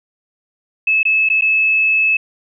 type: tone with dropouts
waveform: sine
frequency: 2600 Hz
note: E7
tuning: 24 cents flat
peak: -11 dBFS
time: 0.87-2.17 s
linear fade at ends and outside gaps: 5 ms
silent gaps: 1.031-1.052 / 1.289-1.299 / 1.411-1.42 s
effects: none